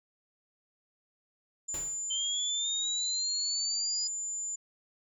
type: tone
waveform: sine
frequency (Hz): 7100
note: A8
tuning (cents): +15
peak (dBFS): -33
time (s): 1.68-4.56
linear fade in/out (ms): 10
type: noise with exponential decay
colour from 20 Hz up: pink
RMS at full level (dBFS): -41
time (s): 1.74-2.12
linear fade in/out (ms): 2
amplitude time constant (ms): 82
type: linear sweep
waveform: sine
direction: up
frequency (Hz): 3100 to 4978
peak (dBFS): -31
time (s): 2.1-4.08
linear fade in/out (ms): 10
effects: none